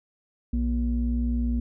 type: tone pair together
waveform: sine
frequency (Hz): 59.65 / 238.6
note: A#1 / A#3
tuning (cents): +41 / +41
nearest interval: 2 octaves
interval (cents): 2400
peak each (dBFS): -23 / -26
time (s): 0.53-1.6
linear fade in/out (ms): 5
effects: tanh soft clip ceiling -16 dBFS